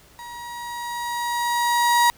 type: tone with level ramp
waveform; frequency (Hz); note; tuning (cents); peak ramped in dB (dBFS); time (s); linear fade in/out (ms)
35% pulse; 954; A#5; +40; -34 to -12; 0.19-2.1; 0
effects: pink hiss -52 dBFS RMS until 2.17 s